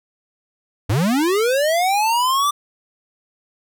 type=linear sweep; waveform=square; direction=up; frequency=87 to 1186 Hz; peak=-16 dBFS; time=0.89-2.51 s; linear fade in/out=10 ms; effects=none